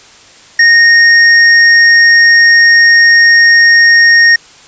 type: tone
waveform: square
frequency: 1854 Hz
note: A#6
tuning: 10 cents flat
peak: -3 dBFS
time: 0.59-4.36 s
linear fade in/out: 5 ms
effects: white hiss -38 dBFS RMS until 4.67 s + resampled to 16000 Hz